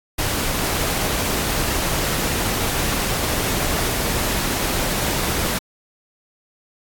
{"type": "noise", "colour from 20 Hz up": "pink", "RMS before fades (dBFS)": -22, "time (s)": [0.18, 5.59], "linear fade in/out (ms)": 10, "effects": ["AAC 64 kbps"]}